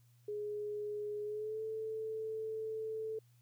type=tone with pitch glide; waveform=sine; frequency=417.6 to 439.4 Hz; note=G#4 to A4; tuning=+10 to -2 cents; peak=-37 dBFS; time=0.28-3.19 s; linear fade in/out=5 ms; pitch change=+88 cents; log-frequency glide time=1.24-1.62 s; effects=added 120 Hz sine -63 dBFS peak until 3.41 s + white hiss -75 dBFS RMS until 3.41 s